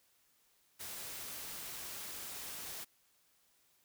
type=noise; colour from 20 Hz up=white; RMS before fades=-45 dBFS; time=0.79-2.85 s; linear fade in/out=20 ms; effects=white hiss -72 dBFS RMS until 3.84 s